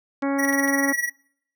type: harmonic tone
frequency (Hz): 277.2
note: C#4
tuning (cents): 0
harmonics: 1 / 2 / 3 / 4 / 5 / 6 / 7 / 8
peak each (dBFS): -22 / -28 / -32 / -34 / -36 / -38 / -39 / -40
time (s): 0.22-0.93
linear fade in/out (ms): 10
type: clicks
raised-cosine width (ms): 0.2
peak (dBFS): -25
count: 6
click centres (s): 0.223 / 0.451 / 0.492 / 0.528 / 0.596 / 0.678
type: tone with tremolo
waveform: square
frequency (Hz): 1928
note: B6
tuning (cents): -42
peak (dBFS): -20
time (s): 0.38-1.1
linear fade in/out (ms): 20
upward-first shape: sine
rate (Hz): 20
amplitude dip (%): 80
effects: noise-tail reverb RT60 0.7 s tail -26 dB re dry